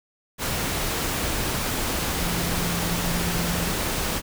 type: tone in noise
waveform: sine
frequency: 172.5 Hz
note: F3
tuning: 21 cents flat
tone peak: -28 dBFS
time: 2.18-3.73 s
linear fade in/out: 50 ms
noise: pink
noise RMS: -26 dBFS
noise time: 0.38-4.22 s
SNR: -5 dB
effects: none